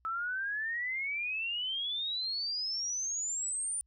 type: exponential sweep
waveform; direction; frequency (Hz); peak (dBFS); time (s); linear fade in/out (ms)
sine; up; 1300 to 9397; -32; 0.05-3.81; 0
effects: added 61 Hz sine -67 dBFS peak until 3.86 s